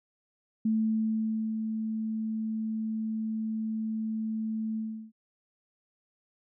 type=tone with ADSR envelope; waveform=sine; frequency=220 Hz; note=A3; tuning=in tune; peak=-23 dBFS; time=0.65-5.12 s; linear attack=6 ms; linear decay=890 ms; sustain=-6 dB; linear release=350 ms; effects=none